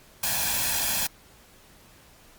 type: noise with comb filter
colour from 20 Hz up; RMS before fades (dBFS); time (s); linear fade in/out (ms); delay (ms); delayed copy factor
white; -26; 0.23-1.07; 5; 1.2; +0.65
effects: pink hiss -54 dBFS RMS until 2.38 s + Opus 48 kbps